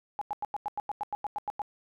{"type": "tone bursts", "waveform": "sine", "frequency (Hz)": 830.6, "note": "G#5", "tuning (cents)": 0, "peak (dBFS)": -29, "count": 13, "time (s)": [0.19, 1.618], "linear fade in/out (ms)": 0, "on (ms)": 24, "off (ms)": 93, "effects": []}